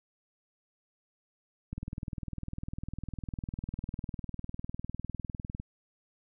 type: click train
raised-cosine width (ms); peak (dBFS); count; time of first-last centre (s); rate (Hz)
5; -24; 78; 1.73-5.599; 19.9
effects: none